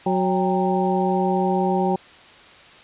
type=harmonic tone with a mistuned harmonic; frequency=185 Hz; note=F#3; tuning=in tune; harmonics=1 / 2 / 3 / 4 / 5; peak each=-22 / -23 / -28 / -23 / -29 dBFS; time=0.06-1.96 s; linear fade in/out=5 ms; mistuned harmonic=4; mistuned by=+110 cents; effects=white hiss -46 dBFS RMS until 2.83 s + resampled to 8000 Hz